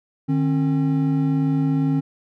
triangle tone pair together, 152.34 / 269.8 Hz, D#3 / C#4, -36 / -47 cents, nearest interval minor seventh, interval 989 cents, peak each -18 dBFS, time 0.28-2.01 s, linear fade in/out 20 ms, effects none

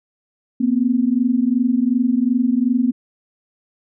sine tone pair together, 236.3 / 259 Hz, A#3 / C4, +24 / -17 cents, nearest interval major second, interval 159 cents, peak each -17 dBFS, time 0.6-2.92 s, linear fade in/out 10 ms, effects none

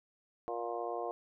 harmonic tone with a mistuned harmonic, 117.8 Hz, A#2, 19 cents sharp, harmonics 3 / 4 / 5 / 6 / 7 / 8 / 9, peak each -43 / -40 / -44 / -39 / -50 / -50 / -45 dBFS, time 0.48-1.11 s, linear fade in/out 0 ms, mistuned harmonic 8, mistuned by -23 cents, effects none

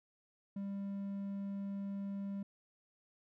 triangle tone, 198.3 Hz, G3, 20 cents sharp, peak -36 dBFS, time 0.56-2.43 s, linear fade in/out 5 ms, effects none

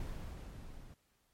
brown noise with level ramp, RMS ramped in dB -41 to -52 dBFS, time 0-0.94 s, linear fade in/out 2 ms, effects pink hiss -75 dBFS RMS until 1.33 s + MP3 64 kbps

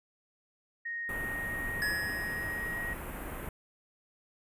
sine tone with pitch glide, 1864.7 to 1890.7 Hz, A#6 to A#6, 0 to +24 cents, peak -34 dBFS, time 0.85-2.94 s, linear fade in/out 10 ms, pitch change +24 cents, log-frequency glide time 1.28-2.79 s
pink band-stop noise, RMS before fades -40 dBFS, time 1.09-3.49 s, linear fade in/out 2 ms, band 2300 to 11000 Hz, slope 24 dB/octave
square tone with exponential decay, 1691 Hz, G#6, 31 cents sharp, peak -29 dBFS, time 1.82-3.02 s, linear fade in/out 0 ms, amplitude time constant 260 ms
effects resampled to 32000 Hz

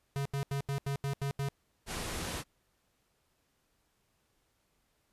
square tone bursts, 139.3 Hz, C#3, 9 cents sharp, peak -32 dBFS, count 8, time 0.16-1.486 s, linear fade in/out 0 ms, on 94 ms, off 82 ms
pink low-pass noise, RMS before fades -38 dBFS, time 1.86-2.44 s, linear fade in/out 50 ms, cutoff 12000 Hz, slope 48 dB/octave
effects pink hiss -75 dBFS RMS until 5.12 s + resampled to 32000 Hz

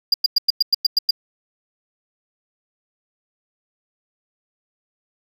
triangle tone bursts, 4827 Hz, D8, 47 cents sharp, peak -10 dBFS, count 9, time 0.12-1.109 s, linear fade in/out 5 ms, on 21 ms, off 100 ms, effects none

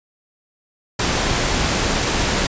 pink noise, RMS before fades -19 dBFS, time 0.99-2.47 s, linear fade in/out 5 ms, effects resampled to 16000 Hz

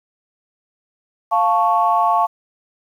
sine chord, F augmented, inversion none, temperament equal, 698.5 / 880 / 1108.7 Hz, F5 / A5 / C#6, 0 / 0 / 0 cents, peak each -17 dBFS, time 1.31-2.27 s, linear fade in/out 20 ms, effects tanh soft clip ceiling -3 dBFS + 8-bit

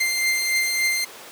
sawtooth beating tone pair, 2093 / 2096.5 Hz, C7 / C7, 0 / +3 cents, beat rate 3.5 Hz, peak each -17 / -25 dBFS, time 0-1.05 s, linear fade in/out 10 ms, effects pink hiss -40 dBFS RMS until 1.31 s + high-pass 400 Hz 12 dB/octave

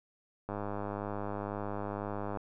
click train, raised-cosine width 1 ms, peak -23 dBFS, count 193, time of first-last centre 0.49-2.372 s, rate 102 Hz, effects none

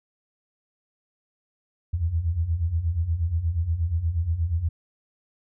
sine beating tone pair, 77.78 / 86.18 Hz, D#2 / F2, 0 / -22 cents, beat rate 8.4 Hz, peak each -28 / -23 dBFS, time 1.93-4.69 s, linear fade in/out 10 ms, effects none

